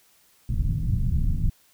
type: low-pass noise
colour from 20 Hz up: pink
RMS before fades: -23 dBFS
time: 0.49-1.5 s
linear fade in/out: 5 ms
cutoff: 160 Hz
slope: 24 dB/octave
effects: white hiss -60 dBFS RMS until 1.73 s